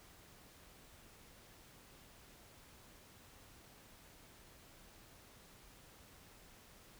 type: silence
effects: pink hiss -61 dBFS RMS until 6.99 s